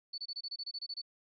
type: tone bursts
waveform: sine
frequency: 4470 Hz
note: C#8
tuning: 14 cents sharp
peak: -37 dBFS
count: 12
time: 0.13-1.017 s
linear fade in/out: 10 ms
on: 51 ms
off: 25 ms
effects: none